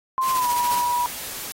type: tone with pitch glide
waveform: sine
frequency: 1046.5 to 970.8 Hz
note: C6 to B5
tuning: 0 to -30 cents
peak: -19 dBFS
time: 0.18-1.06 s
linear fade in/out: 0 ms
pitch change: -130 cents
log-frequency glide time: 0.32-0.48 s
type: noise with tremolo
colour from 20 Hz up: white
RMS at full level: -28 dBFS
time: 0.21-0.83 s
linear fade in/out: 50 ms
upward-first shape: sine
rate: 14 Hz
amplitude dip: 45%
type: noise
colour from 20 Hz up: white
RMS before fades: -33 dBFS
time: 0.71-1.52 s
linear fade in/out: 2 ms
effects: AAC 48 kbps